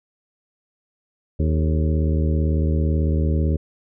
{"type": "harmonic tone with a mistuned harmonic", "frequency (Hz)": 78, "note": "D#2", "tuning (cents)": 5, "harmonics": [1, 2, 3, 4, 5, 6, 7], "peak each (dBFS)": [-18, -24, -28, -30, -32, -34, -35], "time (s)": [1.39, 3.57], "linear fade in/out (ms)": 10, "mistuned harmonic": 6, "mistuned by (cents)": -86, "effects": []}